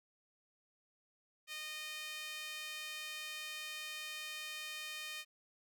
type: tone with high-pass filter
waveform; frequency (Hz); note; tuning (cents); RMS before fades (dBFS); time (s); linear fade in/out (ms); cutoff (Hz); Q
sawtooth; 615; D#5; -20; -45; 1.47-5.25; 50; 2400; 1.8
effects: none